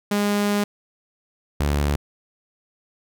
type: tone pair in turn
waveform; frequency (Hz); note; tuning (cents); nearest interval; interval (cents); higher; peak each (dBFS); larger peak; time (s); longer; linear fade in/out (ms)
sawtooth; 205 / 72.48; G#3 / D2; -22 / -22; octave + tritone; 1800; first; -15; neither; 0.11-0.64 / 1.6-1.96; first; 5
effects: none